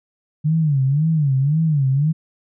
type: tone with vibrato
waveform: sine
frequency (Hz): 146.6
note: D3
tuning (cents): -3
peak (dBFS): -14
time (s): 0.44-2.13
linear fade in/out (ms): 20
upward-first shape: sine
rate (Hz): 1.9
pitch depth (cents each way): 180
effects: none